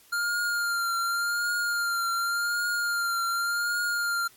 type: tone with vibrato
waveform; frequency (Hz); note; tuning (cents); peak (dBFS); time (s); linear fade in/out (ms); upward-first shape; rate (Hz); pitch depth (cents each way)
square; 1400; F6; +4; -26; 0.12-4.28; 10; triangle; 0.88; 36
effects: white hiss -57 dBFS RMS until 4.36 s + AAC 64 kbps